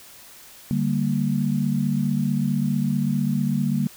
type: chord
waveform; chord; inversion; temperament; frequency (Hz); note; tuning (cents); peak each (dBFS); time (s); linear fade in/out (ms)
sine; G minor; second; equal with one note detuned; 146.83 / 196 / 231.5; D3 / G3 / Bb3; 0 / 0 / -12; -24; 0.71-3.87; 0
effects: white hiss -46 dBFS RMS until 3.96 s